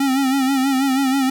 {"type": "tone with vibrato", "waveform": "square", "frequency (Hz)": 268.1, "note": "C4", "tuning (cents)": 42, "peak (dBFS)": -16, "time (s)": [0, 1.3], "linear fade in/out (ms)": 5, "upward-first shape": "sine", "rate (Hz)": 6.2, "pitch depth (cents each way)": 65, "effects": ["9-bit"]}